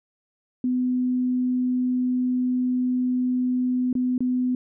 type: tone with dropouts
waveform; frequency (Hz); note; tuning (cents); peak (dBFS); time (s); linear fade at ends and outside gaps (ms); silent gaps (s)
sine; 251.4; B3; +31; -20; 0.64-4.55; 2; 3.929-3.952 / 4.18-4.205
effects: none